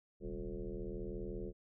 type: tone with frequency modulation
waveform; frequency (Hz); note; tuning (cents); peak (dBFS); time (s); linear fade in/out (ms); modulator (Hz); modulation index
sine; 194.2; G3; -16; -39; 0.2-1.53; 50; 80.6; 3.5
effects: none